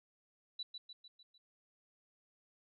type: tone with echo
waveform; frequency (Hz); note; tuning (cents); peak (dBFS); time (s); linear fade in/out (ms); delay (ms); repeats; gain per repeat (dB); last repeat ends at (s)
sine; 3951; B7; 0; -39; 0.59-0.63; 5; 150; 5; -5; 1.38
effects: none